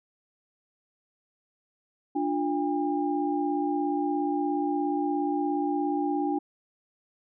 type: tone cluster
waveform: sine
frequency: 294.1 / 351.1 / 806 Hz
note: D4 / F4 / G5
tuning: +3 / +9 / +48 cents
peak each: -27 / -31 / -30 dBFS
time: 2.15-6.39 s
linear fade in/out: 10 ms
effects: none